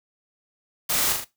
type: noise with echo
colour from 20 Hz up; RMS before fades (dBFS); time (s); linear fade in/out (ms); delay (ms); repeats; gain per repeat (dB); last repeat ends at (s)
white; -24; 0.89-1.13; 10; 39; 3; -4; 1.247
effects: noise-tail reverb RT60 0.2 s tail -18 dB re dry